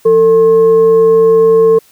sine tone with frequency modulation, 448.4 Hz, A4, 33 cents sharp, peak -4 dBFS, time 0.05-1.79 s, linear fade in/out 10 ms, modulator 623 Hz, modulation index 0.28, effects white hiss -47 dBFS RMS until 1.91 s

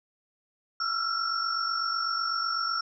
sine tone cluster, 1330 / 1378 / 5460 Hz, E6 / F6 / F8, +15 / -24 / -40 cents, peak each -31 dBFS, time 0.8-2.81 s, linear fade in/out 5 ms, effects none

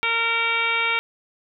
harmonic tone, 460.5 Hz, A#4, 21 cents flat, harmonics 1 / 2 / 3 / 4 / 5 / 6 / 7 / 8, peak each -34 / -30 / -26 / -34 / -22 / -29 / -32 / -32 dBFS, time 0.03-0.99 s, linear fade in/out 0 ms, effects none

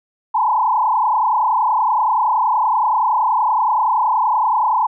sine tone with frequency modulation, 932.3 Hz, A#5, in tune, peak -13 dBFS, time 0.34-4.87 s, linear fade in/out 10 ms, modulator 30.6 Hz, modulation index 3.1, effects none

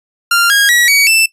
sawtooth tone with pitch steps, 1391 / 1635.2 / 1922.2 / 2260 / 2656 Hz, F6 / G#6 / B6 / C#7 / E7, -7 / -27 / -47 / +33 / +12 cents, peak -4 dBFS, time 0.31-1.26 s, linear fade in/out 5 ms, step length 190 ms, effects noise-tail reverb RT60 0.1 s tail -18 dB re dry + resampled to 32000 Hz

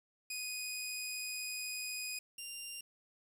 15% pulse tone pair in turn, 2489 / 2787 Hz, D#7 / F7, 0 / -4 cents, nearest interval major second, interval 196 cents, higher second, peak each -32 / -36 dBFS, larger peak first, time 0.3-2.19 / 2.38-2.81 s, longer first, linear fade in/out 5 ms, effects 10-bit

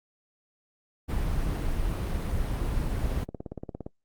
brown noise, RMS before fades -28 dBFS, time 1.08-3.25 s, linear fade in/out 20 ms
click train, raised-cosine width 2 ms, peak -22 dBFS, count 15, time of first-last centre 3.06-3.865 s, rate 17.4 Hz
effects noise-tail reverb RT60 0.1 s tail -23 dB re dry + Opus 32 kbps

